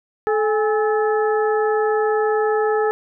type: harmonic tone with a mistuned harmonic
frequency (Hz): 432.7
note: A4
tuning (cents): -29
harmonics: 1 / 2 / 3 / 4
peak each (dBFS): -17 / -23 / -27 / -29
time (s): 0.27-2.91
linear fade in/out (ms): 0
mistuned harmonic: 2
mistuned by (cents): -81
effects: none